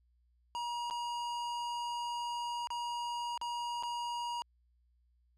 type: tone with dropouts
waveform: square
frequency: 953 Hz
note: A#5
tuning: 38 cents sharp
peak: -36 dBFS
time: 0.55-4.42 s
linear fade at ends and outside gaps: 0 ms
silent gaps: 0.9-0.909 / 2.672-2.704 / 3.376-3.414 / 3.826-3.834 s
effects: added 60 Hz sine -68 dBFS peak until 5.37 s + low-pass 7000 Hz 12 dB/octave